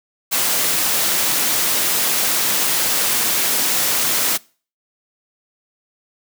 white noise, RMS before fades -18 dBFS, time 0.31-4.38 s, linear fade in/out 20 ms, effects noise-tail reverb RT60 0.4 s tail -24 dB re dry + high-pass 150 Hz 12 dB/octave

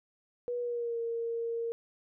sine tone with pitch glide, 485.3 to 463.1 Hz, B4 to A#4, -30 to -11 cents, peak -31 dBFS, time 0.48-1.72 s, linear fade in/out 0 ms, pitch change -81 cents, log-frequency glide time 0.6-0.99 s, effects none

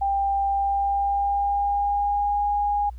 sine tone with pitch glide, 793 to 820 Hz, G5 to G#5, +20 to -22 cents, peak -20 dBFS, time 0.01-2.9 s, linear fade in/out 10 ms, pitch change +58 cents, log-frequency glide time 0.49-2.45 s, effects added 60 Hz sine -35 dBFS peak until 2.98 s + pink hiss -65 dBFS RMS until 2.98 s

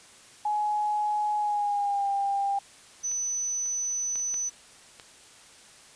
sine tone with pitch glide, 840 to 797 Hz, G#5 to G5, +19 to +28 cents, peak -24 dBFS, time 0.45-2.59 s, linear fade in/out 5 ms, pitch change -91 cents, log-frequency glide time 1.37-2.08 s
sine tone, 6000 Hz, F#8, 23 cents sharp, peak -27 dBFS, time 3.03-4.5 s, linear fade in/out 20 ms
clicks, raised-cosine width 0.2 ms, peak -29 / -34 / -25 / -34 / -24 / -26 dBFS, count 6, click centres 3.115 / 3.659 / 4.157 / 4.198 / 4.342 / 4.998 s
effects white hiss -52 dBFS RMS until 5.95 s + resampled to 22050 Hz

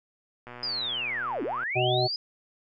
click train, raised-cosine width 0.5 ms, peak -27 dBFS, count 143, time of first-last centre 0.47-1.634 s, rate 122 Hz
sine linear two-way sweep, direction down then up, 5040 to 246.9 to 5040 Hz, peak -28 dBFS, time 0.63-2.16 s, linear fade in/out 2 ms, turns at 1.43 s
harmonic tone, 124.9 Hz, B2, 20 cents sharp, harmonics 1 / 3 / 5 / 6, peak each -28 / -28 / -28 / -28 dBFS, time 1.75-2.08 s, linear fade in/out 20 ms
effects none

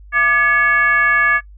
sine tone with frequency modulation, 1700 Hz, G#6, 40 cents sharp, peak -10 dBFS, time 0.12-1.41 s, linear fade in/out 50 ms, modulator 512 Hz, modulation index 0.86, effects noise-tail reverb RT60 0.1 s tail -24 dB re dry + added 50 Hz sine -37 dBFS peak until 1.57 s

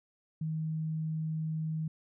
sine tone, 158 Hz, D#3, 27 cents sharp, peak -31 dBFS, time 0.41-1.88 s, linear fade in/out 5 ms, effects none

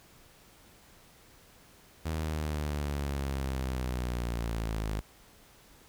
sawtooth linear sweep, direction down, 80.2 to 51.91 Hz, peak -27 dBFS, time 2.05-5.01 s, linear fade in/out 10 ms, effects pink hiss -58 dBFS RMS until 5.88 s

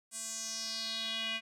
square tone with band-pass filter sweep, 223.7 Hz, A3, 29 cents sharp, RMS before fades -38 dBFS, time 0.11-1.41 s, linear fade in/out 50 ms, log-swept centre 8500 to 2600 Hz, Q 4.3, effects none

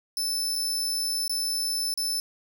sawtooth tone with dropouts, 5274 Hz, E8, in tune, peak -23 dBFS, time 0.17-2.2 s, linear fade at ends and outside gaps 1 ms, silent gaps 0.556-0.56 / 1.279-1.295 / 1.94-1.975 s, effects none

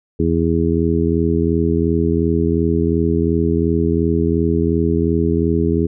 harmonic tone, 82.8 Hz, E2, 8 cents sharp, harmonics 1 / 2 / 3 / 4 / 5, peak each -20 / -20 / -20 / -20 / -20 dBFS, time 0.19-5.87 s, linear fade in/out 10 ms, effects none

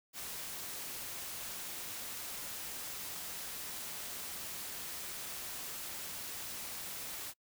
white noise, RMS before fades -43 dBFS, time 0.13-7.34 s, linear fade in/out 50 ms, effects noise-tail reverb RT60 0.1 s tail -26 dB re dry

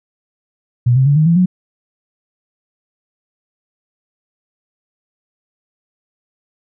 sine tone with pitch steps, 121.7 / 131.95 / 143.06 / 155.11 / 168.18 / 182.34 Hz, B2 / C3 / D3 / D#3 / E3 / F#3, -25 / +15 / -45 / -5 / +35 / -25 cents, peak -8 dBFS, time 0.86-1.46 s, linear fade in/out 10 ms, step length 100 ms, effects none

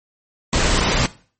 pink noise with dropouts, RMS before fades -17 dBFS, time 0.53-1.06 s, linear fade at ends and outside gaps 1 ms, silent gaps 0.8-0.805 s, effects noise-tail reverb RT60 0.4 s tail -17 dB re dry + MP3 32 kbps

